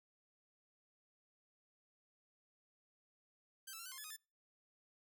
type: tone with pitch steps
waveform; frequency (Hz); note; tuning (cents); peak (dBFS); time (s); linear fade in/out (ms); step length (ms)
5% pulse; 1561 / 1319 / 1367 / 1504 / 1058 / 1714 / 1248 / 1761; G6 / E6 / F6 / F#6 / C6 / A6 / D#6 / A6; -8 / +1 / -37 / +28 / +19 / -46 / +5 / +1; -37; 3.67-4.166; 10; 62
effects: noise-tail reverb RT60 0.3 s tail -26 dB re dry